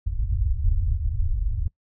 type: low-pass noise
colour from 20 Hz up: pink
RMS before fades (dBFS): -23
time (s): 0.06-1.68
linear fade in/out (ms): 5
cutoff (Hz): 110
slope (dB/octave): 96
effects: noise-tail reverb RT60 0.1 s tail -23 dB re dry